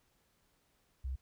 sine tone, 65.41 Hz, C2, in tune, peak -35 dBFS, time 1.04-1.16 s, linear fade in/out 10 ms, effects pink hiss -74 dBFS RMS until 1.21 s

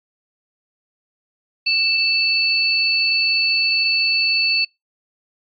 sine tone pair together, 2648 / 4462 Hz, E7 / C#8, +7 / +11 cents, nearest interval major sixth, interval 904 cents, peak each -18 dBFS, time 1.66-4.65 s, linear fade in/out 10 ms, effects noise-tail reverb RT60 0.2 s tail -25 dB re dry + AAC 48 kbps

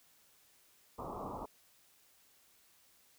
white low-pass noise, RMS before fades -43 dBFS, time 0.98-1.46 s, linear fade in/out 10 ms, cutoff 1200 Hz, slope 96 dB/octave, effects white hiss -67 dBFS RMS until 3.18 s

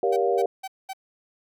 sine chord, G half-diminished seventh, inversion none, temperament just, 392 / 470.4 / 564.5 / 705.6 Hz, G4 / Bb4 / Db5 / F5, 0 / +16 / +31 / +18 cents, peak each -24 / -24 / -28 / -26 dBFS, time 0.03-0.46 s, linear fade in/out 2 ms
45% pulse tone bursts, 767 Hz, G5, 38 cents flat, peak -31 dBFS, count 4, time 0.12-0.934 s, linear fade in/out 10 ms, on 46 ms, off 210 ms
effects none

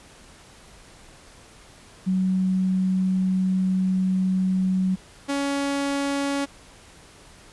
sine / sawtooth tone pair in turn, 187 / 280.2 Hz, F#3 / C#4, +19 / +19 cents, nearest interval perfect fifth, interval 700 cents, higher second, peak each -19 dBFS, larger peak neither, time 2.06-4.96 / 5.28-6.46 s, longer first, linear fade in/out 20 ms, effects pink hiss -49 dBFS RMS until 7.52 s + resampled to 24000 Hz

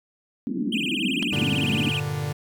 pink band-pass noise, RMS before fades -27 dBFS, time 0.47-1.9 s, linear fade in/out 0 ms, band 190 to 310 Hz, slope 48 dB/octave
triangle tone with vibrato, 2794 Hz, F7, in tune, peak -24 dBFS, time 0.72-2 s, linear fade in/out 5 ms, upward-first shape sine, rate 18 Hz, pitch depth 250 cents each way
clicks, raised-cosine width 0.2 ms, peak -17 dBFS, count 2, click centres 1.226 / 1.229 s
45% pulse chord, G minor, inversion none, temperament equal, 98 / 116.54 / 146.83 Hz, G2 / Bb2 / D3, 0 / 0 / 0 cents, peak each -33 / -33 / -27 dBFS, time 1.32-2.33 s, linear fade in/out 10 ms
effects none

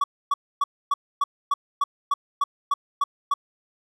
triangle tone bursts, 1131 Hz, C#6, 34 cents sharp, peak -16 dBFS, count 12, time 0.01-3.34 s, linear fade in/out 5 ms, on 30 ms, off 270 ms, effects none

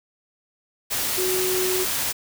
sine tone in noise, 370 Hz, F#4, in tune, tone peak -23 dBFS, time 1.17-1.85 s, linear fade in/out 20 ms, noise white, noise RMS -25 dBFS, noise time 0.9-2.13 s, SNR -1 dB, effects none

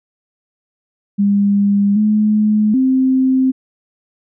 sine tone with pitch steps, 201.5 / 212.6 / 261.2 Hz, G3 / G#3 / C4, +48 / +41 / -3 cents, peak -10 dBFS, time 1.18-3.52 s, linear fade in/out 20 ms, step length 780 ms, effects none

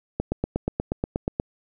click train, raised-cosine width 2 ms, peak -10 dBFS, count 11, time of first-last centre 0.2-1.399 s, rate 8.34 Hz, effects none

